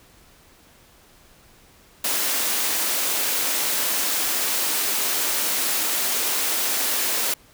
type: high-pass noise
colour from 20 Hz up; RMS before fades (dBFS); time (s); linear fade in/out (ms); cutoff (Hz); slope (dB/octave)
white; -23; 2.04-7.34; 5; 230; 24
effects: pink hiss -53 dBFS RMS until 7.53 s